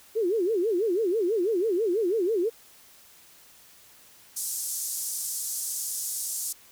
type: tone with vibrato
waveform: sine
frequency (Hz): 398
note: G4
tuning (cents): +26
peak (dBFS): -22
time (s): 0.15-2.5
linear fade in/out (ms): 20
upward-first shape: sine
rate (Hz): 6.1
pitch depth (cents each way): 260
type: band-pass noise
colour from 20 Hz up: white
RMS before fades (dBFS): -32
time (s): 4.36-6.53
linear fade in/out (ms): 10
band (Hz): 5900 to 12000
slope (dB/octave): 24
effects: white hiss -54 dBFS RMS until 6.71 s